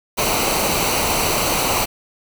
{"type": "noise with comb filter", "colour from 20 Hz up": "pink", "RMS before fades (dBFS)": -19, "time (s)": [0.17, 1.86], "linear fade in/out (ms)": 20, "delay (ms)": 0.58, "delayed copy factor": -0.6, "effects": []}